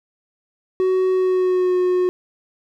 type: tone with pitch glide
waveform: triangle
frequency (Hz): 373.3 to 363.3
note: F#4 to F#4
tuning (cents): +15 to -32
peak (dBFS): -13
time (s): 0.8-2.09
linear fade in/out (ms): 0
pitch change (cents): -47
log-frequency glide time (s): 1.12-1.77
effects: none